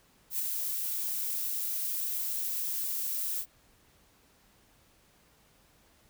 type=noise with ADSR envelope; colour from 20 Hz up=violet; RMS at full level=-30 dBFS; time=0.3-3.46 s; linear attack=86 ms; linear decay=20 ms; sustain=-3 dB; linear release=69 ms; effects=pink hiss -64 dBFS RMS until 6.09 s